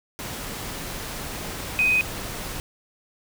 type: tone in noise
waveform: sine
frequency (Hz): 2506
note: D#7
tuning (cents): +12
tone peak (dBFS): -17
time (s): 1.79-2.01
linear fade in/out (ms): 0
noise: pink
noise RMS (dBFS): -33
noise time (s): 0.19-2.6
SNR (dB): +13
effects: none